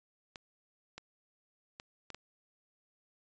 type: clicks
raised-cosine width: 0.2 ms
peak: -27 dBFS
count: 5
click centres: 0.358 / 0.98 / 1.799 / 2.103 / 2.146 s
effects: resampled to 16000 Hz